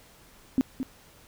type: tone with echo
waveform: sine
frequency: 261.6 Hz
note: C4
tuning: in tune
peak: -18 dBFS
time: 0.58-0.61 s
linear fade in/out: 0 ms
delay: 220 ms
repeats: 1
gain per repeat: -9 dB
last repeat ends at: 0.83 s
effects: pink hiss -55 dBFS RMS until 1.27 s